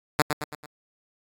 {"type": "tone with echo", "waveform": "5% pulse", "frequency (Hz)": 149.5, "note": "D3", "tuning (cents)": 31, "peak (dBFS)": -6, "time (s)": [0.19, 0.22], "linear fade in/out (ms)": 2, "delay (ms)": 110, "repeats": 4, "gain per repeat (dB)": -6, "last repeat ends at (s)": 0.66, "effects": ["AAC 64 kbps"]}